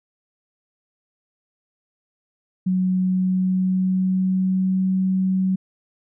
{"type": "tone with pitch glide", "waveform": "sine", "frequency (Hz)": [185, 188.13], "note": ["F#3", "F#3"], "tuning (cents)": [0, 29], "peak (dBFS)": -17, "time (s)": [2.66, 5.56], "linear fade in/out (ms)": 10, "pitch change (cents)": 29, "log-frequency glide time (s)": [2.97, 4.89], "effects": []}